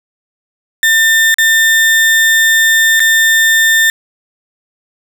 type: tone with dropouts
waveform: 35% pulse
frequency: 1800 Hz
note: A6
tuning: 39 cents sharp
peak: -5 dBFS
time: 0.83-3.9 s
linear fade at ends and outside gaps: 1 ms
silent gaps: 1.343-1.384 / 2.996-3.002 s
effects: none